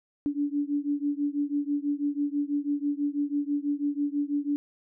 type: beating tone pair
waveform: sine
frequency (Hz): 286.2 / 292.3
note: D4 / D4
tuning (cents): -45 / -8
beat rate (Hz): 6.1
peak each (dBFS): -28 / -29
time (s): 0.26-4.56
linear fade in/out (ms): 0
effects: none